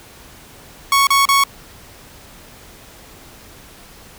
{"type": "tone bursts", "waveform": "sawtooth", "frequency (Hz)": 1108.7, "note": "C#6", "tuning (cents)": 0, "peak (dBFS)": -7, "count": 3, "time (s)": [0.92, 1.438], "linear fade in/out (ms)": 2, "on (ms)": 150, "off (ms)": 34, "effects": ["pink hiss -42 dBFS RMS until 4.18 s"]}